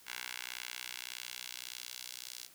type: tone with high-pass filter sweep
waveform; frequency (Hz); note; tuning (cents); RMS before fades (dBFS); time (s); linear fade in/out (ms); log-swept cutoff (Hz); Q
10% pulse; 61.74; B1; 0; -45; 0.05-2.49; 50; 1900 to 4500; 1.1
effects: white hiss -60 dBFS RMS until 2.54 s